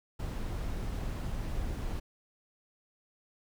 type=noise; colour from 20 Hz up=brown; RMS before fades=-35 dBFS; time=0.19-2 s; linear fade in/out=10 ms; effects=none